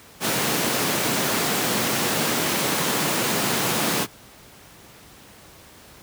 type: high-pass noise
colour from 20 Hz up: pink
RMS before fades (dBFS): -23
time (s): 0.2-4.07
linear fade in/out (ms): 50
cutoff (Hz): 140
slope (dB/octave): 24
effects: pink hiss -47 dBFS RMS until 6.02 s + high-pass 60 Hz 12 dB/octave